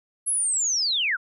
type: linear sweep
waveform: sine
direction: down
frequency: 10970 to 1324 Hz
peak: -21 dBFS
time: 0.26-1.17 s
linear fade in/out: 20 ms
effects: none